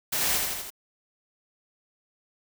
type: noise with echo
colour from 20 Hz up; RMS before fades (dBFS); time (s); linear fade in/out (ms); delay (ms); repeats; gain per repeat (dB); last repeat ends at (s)
white; -27; 0.12-0.38; 10; 81; 4; -3; 0.704
effects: none